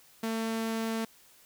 sawtooth tone, 224.6 Hz, A3, 36 cents sharp, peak -26 dBFS, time 0.23-1.05 s, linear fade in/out 5 ms, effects white hiss -59 dBFS RMS until 1.45 s

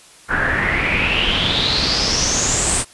pink noise with low-pass filter sweep, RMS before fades -18 dBFS, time 0.28-2.85 s, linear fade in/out 50 ms, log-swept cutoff 1500 to 9000 Hz, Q 7.6, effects white hiss -45 dBFS RMS until 2.93 s + resampled to 24000 Hz

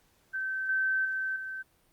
sine tone with level steps, 1544 Hz, G6, 27 cents flat, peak -30 / -25 / -29 / -35 dBFS, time 0.33-1.63 s, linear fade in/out 20 ms, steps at 0.69 / 1.05 / 1.36 s, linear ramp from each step 2 ms, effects pink hiss -67 dBFS RMS until 1.92 s + Opus 48 kbps

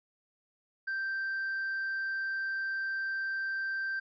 triangle tone with hard clipping, 1567 Hz, G6, 1 cent flat, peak -32 dBFS, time 0.87-4 s, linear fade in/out 10 ms, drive 5 dB, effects resampled to 16000 Hz

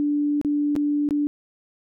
sine tone with dropouts, 292.5 Hz, D4, 7 cents flat, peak -19 dBFS, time 0-1.27 s, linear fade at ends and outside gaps 0 ms, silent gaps 0.414-0.448 / 0.754-0.763 / 1.089-1.108 s, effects none

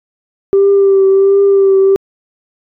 sine tone with vibrato, 392 Hz, G4, in tune, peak -4 dBFS, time 0.53-1.96 s, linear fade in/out 0 ms, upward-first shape triangle, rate 1.4 Hz, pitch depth 31 cents each way, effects tanh soft clip ceiling -2 dBFS

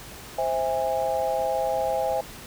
sine chord, C augmented, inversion none, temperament just, 523.3 / 654.1 / 817.6 Hz, C5 / E5 / G#5, 0 / -14 / -27 cents, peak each -27 dBFS, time 0.38-2.21 s, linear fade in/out 5 ms, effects pink hiss -42 dBFS RMS until 2.46 s

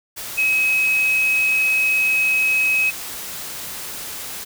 sine tone in noise, 2550 Hz, D#7, 42 cents sharp, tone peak -15 dBFS, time 0.37-2.91 s, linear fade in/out 20 ms, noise white, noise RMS -31 dBFS, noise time 0.16-4.45 s, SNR +13 dB, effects none

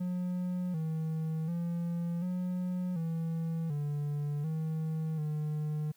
triangle tone with pitch steps, 180.1 / 159.2 / 170.8 / 181 / 164 / 146.1 / 158.6 / 151.8 Hz, F#3 / D#3 / F3 / F#3 / E3 / D3 / D#3 / D#3, -46 / +40 / -38 / -38 / -9 / -9 / +33 / -42 cents, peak -29 dBFS, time 0-5.92 s, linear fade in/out 10 ms, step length 740 ms, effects white hiss -67 dBFS RMS until 5.96 s

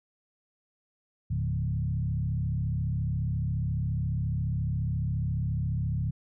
sine tone with frequency modulation, 116.54 Hz, A#2, in tune, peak -26 dBFS, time 1.3-6.11 s, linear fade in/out 10 ms, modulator 34.4 Hz, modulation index 1.3, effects none

